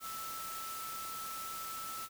sine tone in noise, 1318 Hz, E6, 1 cent flat, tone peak -42 dBFS, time 0-2.09 s, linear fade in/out 50 ms, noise white, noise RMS -45 dBFS, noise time 0-2.09 s, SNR 0 dB, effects none

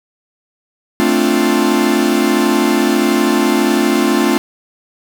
45% pulse chord, D minor seventh, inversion second, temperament equal, 220 / 261.6 / 293.7 / 349.2 Hz, A3 / C4 / D4 / F4, 0 / 0 / 0 / 0 cents, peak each -17 / -17 / -17 / -16 dBFS, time 1-4.38 s, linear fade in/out 0 ms, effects none

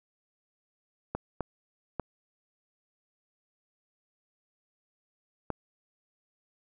clicks, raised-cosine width 1 ms, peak -17 dBFS, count 4, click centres 1.15 / 1.407 / 1.997 / 5.503 s, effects none

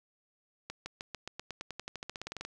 accelerating click train, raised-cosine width 0.2 ms, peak -22 dBFS, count 21, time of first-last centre 0.7-2.45 s, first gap 160 ms, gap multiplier 0.93, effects none

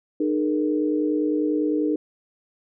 sine tone cluster, 304.2 / 421.8 / 471.8 Hz, D#4 / G#4 / A#4, -39 / +27 / +21 cents, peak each -21 / -27 / -28 dBFS, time 0.2-1.96 s, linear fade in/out 5 ms, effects none

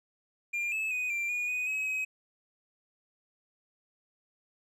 triangle tone with pitch steps, 2398 / 2603 / 2492 / 2365 / 2447 / 2487 / 2552 / 2537 Hz, D7 / E7 / D#7 / D7 / D#7 / D#7 / D#7 / D#7, +36 / -22 / +2 / +12 / -29 / -1 / +43 / +33 cents, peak -28 dBFS, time 0.53-2.05 s, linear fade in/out 10 ms, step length 190 ms, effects none

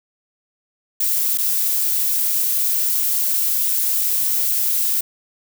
violet noise with dropouts, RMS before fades -19 dBFS, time 1-5.01 s, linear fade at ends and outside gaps 5 ms, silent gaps 1.376-1.383 s, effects none

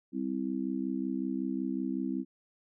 sine chord, C major, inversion second, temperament just, 196.22 / 261.6 / 327 Hz, G3 / C4 / E4, +2 / 0 / -14 cents, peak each -36 / -33 / -36 dBFS, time 0.12-2.25 s, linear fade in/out 50 ms, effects none

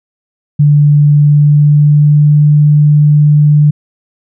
sine tone with pitch glide, 146.83 to 148.62 Hz, D3 to D3, 0 to +21 cents, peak -3 dBFS, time 0.59-3.71 s, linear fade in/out 10 ms, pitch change +21 cents, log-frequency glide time 1.2-2.42 s, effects none

